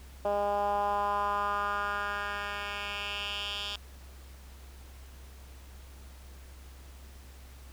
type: tone with band-pass filter sweep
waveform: 10% pulse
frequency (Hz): 203.7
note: G#3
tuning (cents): -33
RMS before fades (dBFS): -32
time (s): 0.25-3.76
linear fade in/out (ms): 2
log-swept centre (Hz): 640 to 3600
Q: 3
effects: added 66 Hz sine -47 dBFS peak until 7.72 s + pink hiss -56 dBFS RMS until 7.72 s